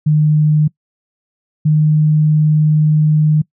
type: tone pair in turn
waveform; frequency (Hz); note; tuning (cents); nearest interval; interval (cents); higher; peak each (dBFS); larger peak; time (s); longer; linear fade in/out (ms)
sine; 152.2 / 153.17; D#3 / D#3; -38 / -27; unison; 11; second; -8; neither; 0.06-0.68 / 1.65-3.42; second; 10
effects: noise-tail reverb RT60 0.1 s tail -23 dB re dry